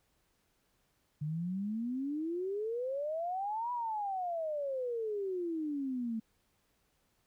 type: exponential two-way sweep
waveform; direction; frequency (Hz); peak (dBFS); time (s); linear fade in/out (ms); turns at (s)
sine; up then down; 145.9 to 987.8 to 218.3; -33; 1.21-6.2; 10; 3.72
effects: pink hiss -75 dBFS RMS until 7.26 s